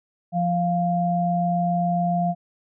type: tone pair together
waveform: sine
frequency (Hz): 174.27 / 698.5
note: F3 / F5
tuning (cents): -3 / 0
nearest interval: 2 octaves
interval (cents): 2403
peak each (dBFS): -22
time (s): 0.32-2.35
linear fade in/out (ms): 50
effects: none